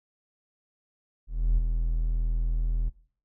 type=tone with ADSR envelope; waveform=triangle; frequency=40.84 Hz; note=E1; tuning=15 cents flat; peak=-15 dBFS; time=1.27-2.9 s; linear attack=310 ms; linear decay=5 ms; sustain=-6 dB; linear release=20 ms; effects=noise-tail reverb RT60 0.5 s tail -21 dB re dry + tanh soft clip ceiling -12 dBFS

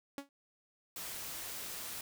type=tone with exponential decay; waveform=sawtooth; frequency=280 Hz; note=C#4; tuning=18 cents sharp; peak=-32 dBFS; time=0.18-0.29 s; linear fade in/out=1 ms; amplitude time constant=23 ms
type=noise; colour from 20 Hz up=white; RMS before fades=-43 dBFS; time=0.96-2.01 s; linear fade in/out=2 ms
effects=none

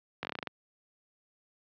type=slowing click train; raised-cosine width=0.3 ms; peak=-18 dBFS; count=9; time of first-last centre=0.23-0.472 s; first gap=19 ms; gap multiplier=1.13; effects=high-pass 150 Hz 12 dB/octave + low-pass 4000 Hz 12 dB/octave

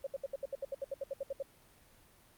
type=tone bursts; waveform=sine; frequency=548 Hz; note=C#5; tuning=20 cents flat; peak=-34 dBFS; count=15; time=0.04-1.426 s; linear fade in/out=5 ms; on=28 ms; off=69 ms; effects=pink hiss -63 dBFS RMS until 2.37 s + Opus 32 kbps

